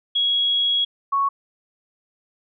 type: tone pair in turn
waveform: sine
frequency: 3322 / 1108.6 Hz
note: G#7 / C#6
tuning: 0 / 0 cents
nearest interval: octave + perfect fifth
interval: 1900 cents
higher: first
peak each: -17 dBFS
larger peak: neither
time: 0.15-0.85 / 1.12-1.29 s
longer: first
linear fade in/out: 10 ms
effects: none